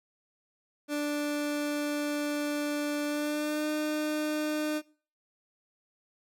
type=tone with pitch glide; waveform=30% pulse; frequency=293.7 to 304.2 Hz; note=D4 to D#4; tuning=0 to -39 cents; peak=-26 dBFS; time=0.88-4.82 s; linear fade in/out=50 ms; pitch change=+61 cents; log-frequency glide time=3.06-3.69 s; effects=noise-tail reverb RT60 0.4 s tail -21 dB re dry